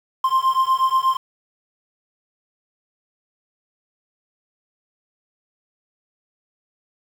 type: beating tone pair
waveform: triangle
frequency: 1047 / 1055.3 Hz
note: C6 / C6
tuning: +1 / +14 cents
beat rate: 8.3 Hz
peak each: -17 / -17 dBFS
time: 0.24-1.17 s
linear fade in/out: 5 ms
effects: 7-bit